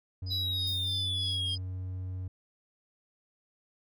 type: tone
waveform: triangle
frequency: 92.5 Hz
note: F#2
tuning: in tune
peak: -32 dBFS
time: 0.22-2.28 s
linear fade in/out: 5 ms
type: tone with tremolo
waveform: sine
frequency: 4978 Hz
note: D#8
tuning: in tune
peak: -38 dBFS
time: 0.26-1.58 s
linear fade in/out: 10 ms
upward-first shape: sine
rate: 3.2 Hz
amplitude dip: 100%
type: exponential sweep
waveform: triangle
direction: down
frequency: 3951 to 3204 Hz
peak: -29 dBFS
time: 0.3-1.56 s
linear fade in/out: 20 ms
type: noise with exponential decay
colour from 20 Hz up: violet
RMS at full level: -45 dBFS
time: 0.67-1.41 s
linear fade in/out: 2 ms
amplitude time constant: 160 ms
effects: none